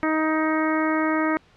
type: harmonic tone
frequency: 313.7 Hz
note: D#4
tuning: 14 cents sharp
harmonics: 1 / 2 / 3 / 4 / 5 / 6 / 7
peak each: -22 / -28 / -30 / -28 / -32 / -31 / -33 dBFS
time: 0.03-1.37 s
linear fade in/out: 0 ms
effects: pink hiss -56 dBFS RMS until 1.56 s + low-pass 4000 Hz 12 dB/octave